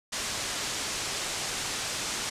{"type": "low-pass noise", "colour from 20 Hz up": "white", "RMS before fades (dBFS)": -33, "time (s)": [0.12, 2.3], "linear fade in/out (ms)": 10, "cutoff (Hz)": 8000, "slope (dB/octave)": 24, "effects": ["resampled to 32000 Hz"]}